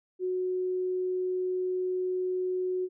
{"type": "tone", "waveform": "sine", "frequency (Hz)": 367.6, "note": "F#4", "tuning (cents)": -11, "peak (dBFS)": -27, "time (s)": [0.19, 2.89], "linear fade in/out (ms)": 50, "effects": []}